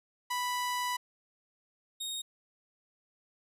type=tone pair in turn; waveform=sawtooth; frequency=987.8 / 3729 Hz; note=B5 / A#7; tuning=0 / 0 cents; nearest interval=octave + major seventh; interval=2300 cents; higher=second; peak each=-27 / -32 dBFS; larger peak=first; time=0.3-0.97 / 2-2.22 s; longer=first; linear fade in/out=10 ms; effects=resampled to 32000 Hz